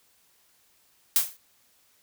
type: noise with exponential decay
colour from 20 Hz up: blue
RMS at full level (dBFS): -17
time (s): 1.16-1.37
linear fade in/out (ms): 1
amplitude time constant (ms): 45
effects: white hiss -64 dBFS RMS until 2.02 s